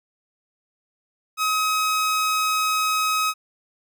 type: tone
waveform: sawtooth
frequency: 1270 Hz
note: D#6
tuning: 35 cents sharp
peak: -16 dBFS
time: 1.37-3.34 s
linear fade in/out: 50 ms
effects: none